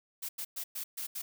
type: noise bursts at uneven times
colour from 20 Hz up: blue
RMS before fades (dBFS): -38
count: 6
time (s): 0.22-0.29 / 0.38-0.45 / 0.56-0.64 / 0.75-0.84 / 0.97-1.07 / 1.15-1.22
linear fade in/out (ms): 10
effects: none